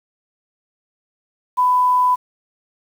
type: tone with quantisation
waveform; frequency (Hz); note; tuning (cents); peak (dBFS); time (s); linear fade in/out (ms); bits
sine; 998; B5; +18; -12; 1.57-2.16; 20; 7
effects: none